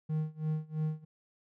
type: tone with tremolo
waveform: triangle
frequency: 155.56 Hz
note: D#3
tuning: in tune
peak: -26 dBFS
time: 0.09-1.05 s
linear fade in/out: 10 ms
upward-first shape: sine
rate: 3 Hz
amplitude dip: 95%
effects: none